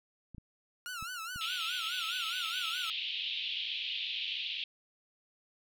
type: clicks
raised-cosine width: 5 ms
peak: -35 dBFS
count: 4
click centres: 0.347 / 0.382 / 1.026 / 1.36 s
type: tone with vibrato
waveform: sawtooth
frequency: 1396.9 Hz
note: F6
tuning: in tune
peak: -35 dBFS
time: 0.86-2.9 s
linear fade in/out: 0 ms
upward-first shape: sine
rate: 4.8 Hz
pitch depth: 130 cents each way
type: band-pass noise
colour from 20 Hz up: pink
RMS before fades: -37 dBFS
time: 1.41-4.64 s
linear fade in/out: 2 ms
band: 2700 to 3700 Hz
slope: 48 dB/octave
effects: none